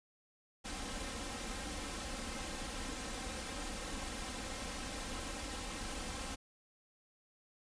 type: noise with comb filter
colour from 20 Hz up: pink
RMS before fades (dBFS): -42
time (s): 0.64-6.36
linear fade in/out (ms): 20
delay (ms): 3.8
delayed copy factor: +0.7
effects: resampled to 22050 Hz